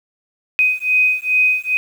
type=beating tone pair; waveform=sine; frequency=2506 / 2508.4 Hz; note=D#7 / D#7; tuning=+12 / +13 cents; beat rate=2.4 Hz; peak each=-16 dBFS; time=0.59-1.77 s; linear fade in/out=0 ms; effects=7-bit